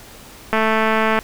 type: click train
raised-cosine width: 0.5 ms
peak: -3 dBFS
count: 146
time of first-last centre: 0.53-1.189 s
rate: 220 Hz
effects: pink hiss -41 dBFS RMS until 1.23 s